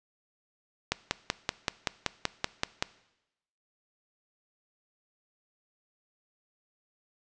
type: click train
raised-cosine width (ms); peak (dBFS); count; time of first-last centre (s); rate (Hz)
0.2; -8; 11; 0.92-2.825; 5.25
effects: noise-tail reverb RT60 0.9 s tail -19 dB re dry + resampled to 22050 Hz